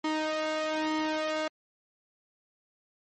sawtooth tone with flanger, 311.1 Hz, D#4, in tune, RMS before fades -30 dBFS, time 0.04-1.48 s, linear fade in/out 5 ms, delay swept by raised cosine 0.96 to 1.8 ms, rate 1.1 Hz, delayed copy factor +0.7, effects low-pass 5000 Hz 12 dB/octave + MP3 32 kbps

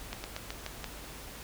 slowing click train, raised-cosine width 0.2 ms, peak -19 dBFS, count 6, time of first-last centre 0.13-0.843 s, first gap 110 ms, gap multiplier 1.13, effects added 50 Hz sine -50 dBFS peak until 1.43 s + pink hiss -46 dBFS RMS until 1.43 s

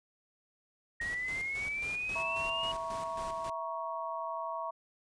sine linear sweep, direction up, 1864.7 to 2907 Hz, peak -33 dBFS, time 1-2.72 s, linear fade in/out 5 ms
pink noise with tremolo, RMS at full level -46 dBFS, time 1.01-3.5 s, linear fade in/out 5 ms, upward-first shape square, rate 3.7 Hz, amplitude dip 60%
sine chord, A# diminished, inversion second, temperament equal with one note detuned, 659.3 / 947.5 / 1108.7 Hz, E5 / A#5 / C#6, 0 / +28 / 0 cents, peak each -39 dBFS, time 2.15-4.71 s, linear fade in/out 10 ms
effects resampled to 22050 Hz

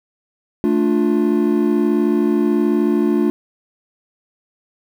triangle chord, D minor, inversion second, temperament just, 220.2 / 293.7 / 352.4 Hz, A3 / D4 / F4, +2 / 0 / +16 cents, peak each -16 dBFS, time 0.64-3.3 s, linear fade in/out 0 ms, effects 8-bit

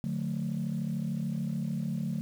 sine chord, D major, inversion none, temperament equal with one note detuned, 146.83 / 180.35 / 220 Hz, D3 / F#3 / A3, 0 / -44 / 0 cents, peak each -33 dBFS, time 0.04-2.21 s, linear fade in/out 0 ms, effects tanh soft clip ceiling -24 dBFS + 9-bit

